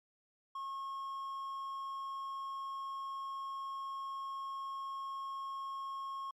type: tone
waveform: triangle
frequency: 1086 Hz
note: C#6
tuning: 36 cents flat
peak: -37 dBFS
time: 0.55-6.31 s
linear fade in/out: 5 ms
effects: MP3 64 kbps